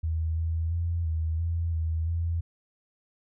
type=tone with pitch steps; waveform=sine; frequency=80.5 / 81.7 / 84.8 / 80.3 / 83.8 / 80.9 / 83.9 Hz; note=E2 / E2 / E2 / E2 / E2 / E2 / E2; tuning=-41 / -15 / +50 / -45 / +29 / -32 / +31 cents; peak=-25 dBFS; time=0.03-2.41 s; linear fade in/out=10 ms; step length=340 ms; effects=none